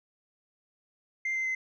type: tone with pitch steps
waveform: sine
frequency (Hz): 2093 / 2075 / 2057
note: C7 / C7 / C7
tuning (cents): 0 / -15 / -30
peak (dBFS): -26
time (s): 1.25-1.55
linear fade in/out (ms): 5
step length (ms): 100
effects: tanh soft clip ceiling -26 dBFS